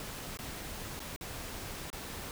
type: noise with dropouts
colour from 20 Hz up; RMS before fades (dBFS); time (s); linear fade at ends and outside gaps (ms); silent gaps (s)
pink; -42; 0-2.31; 1; 0.372-0.389 / 0.994-1.002 / 1.162-1.21 / 1.902-1.929
effects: none